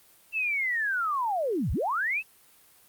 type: linear two-way sweep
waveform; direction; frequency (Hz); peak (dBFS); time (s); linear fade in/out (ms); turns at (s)
sine; down then up; 2697 to 46.25 to 2697; -25; 0.32-2.23; 50; 1.72
effects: white hiss -58 dBFS RMS until 2.88 s + Opus 32 kbps